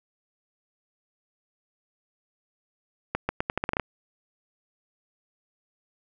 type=accelerating click train; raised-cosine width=0.5 ms; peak=-10 dBFS; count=10; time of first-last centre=3.15-3.797 s; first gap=140 ms; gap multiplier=0.82; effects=none